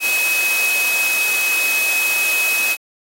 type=tone in noise; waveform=sine; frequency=2548 Hz; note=D#7; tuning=41 cents sharp; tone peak=-16 dBFS; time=0-2.77 s; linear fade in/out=50 ms; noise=white; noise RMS=-23 dBFS; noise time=0-2.77 s; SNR=+4 dB; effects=high-pass 400 Hz 12 dB/octave + AAC 48 kbps